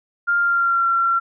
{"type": "tone with pitch glide", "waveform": "sine", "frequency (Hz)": [1400, 1364.1], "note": ["F6", "F6"], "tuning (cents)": [4, -41], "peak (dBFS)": -15, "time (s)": [0.27, 1.2], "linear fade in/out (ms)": 20, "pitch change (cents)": -45, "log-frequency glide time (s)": [0.39, 0.87], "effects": []}